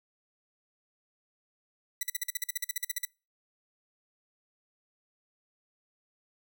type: tone bursts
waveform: 5% pulse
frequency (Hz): 1975.5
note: B6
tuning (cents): 0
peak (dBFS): -18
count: 16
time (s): 2.01-3.052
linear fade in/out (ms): 5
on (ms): 22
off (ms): 46
effects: noise-tail reverb RT60 0.3 s tail -26 dB re dry